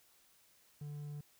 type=tone; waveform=triangle; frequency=146.83 Hz; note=D3; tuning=in tune; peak=-40 dBFS; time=0.81-1.21 s; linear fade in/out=5 ms; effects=white hiss -68 dBFS RMS until 1.39 s